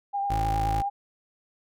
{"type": "tone with vibrato", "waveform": "sine", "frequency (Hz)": 800, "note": "G5", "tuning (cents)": 35, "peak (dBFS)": -25, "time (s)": [0.13, 0.9], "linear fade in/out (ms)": 20, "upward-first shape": "triangle", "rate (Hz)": 9.6, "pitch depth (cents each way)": 27}
{"type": "tone", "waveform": "25% pulse", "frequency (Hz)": 54.1, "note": "A1", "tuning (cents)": -29, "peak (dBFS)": -23, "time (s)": [0.3, 0.82], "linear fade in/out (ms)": 5}
{"effects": []}